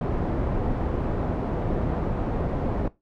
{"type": "low-pass noise", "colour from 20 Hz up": "pink", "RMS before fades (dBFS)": -26, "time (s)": [0.01, 2.88], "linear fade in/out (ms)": 2, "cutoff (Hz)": 700, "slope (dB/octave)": 12, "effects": ["noise-tail reverb RT60 0.2 s tail -18 dB re dry"]}